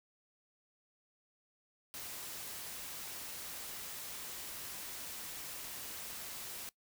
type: noise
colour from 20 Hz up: white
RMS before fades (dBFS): -45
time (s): 1.94-6.69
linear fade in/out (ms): 0
effects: noise-tail reverb RT60 0.1 s tail -20 dB re dry